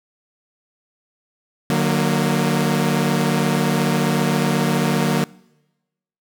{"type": "chord", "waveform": "sawtooth", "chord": "D augmented", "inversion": "none", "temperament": "equal with one note detuned", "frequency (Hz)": [150.44, 185, 233.1], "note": ["D3", "F#3", "A#3"], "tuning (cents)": [42, 0, 0], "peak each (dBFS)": -17, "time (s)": [1.7, 5.24], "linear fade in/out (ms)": 0, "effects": ["noise-tail reverb RT60 1.0 s tail -24 dB re dry"]}